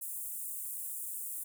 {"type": "high-pass noise", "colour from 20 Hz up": "pink", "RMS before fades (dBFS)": -40, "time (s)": [0.01, 1.44], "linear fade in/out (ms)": 10, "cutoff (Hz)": 8300, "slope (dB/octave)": 48, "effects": []}